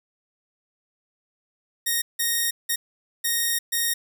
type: tone bursts at uneven times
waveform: 5% pulse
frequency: 1862 Hz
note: A#6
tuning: 2 cents flat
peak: -11 dBFS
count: 5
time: 1.86-2.02 / 2.19-2.51 / 2.69-2.76 / 3.24-3.59 / 3.72-3.94 s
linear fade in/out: 10 ms
effects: none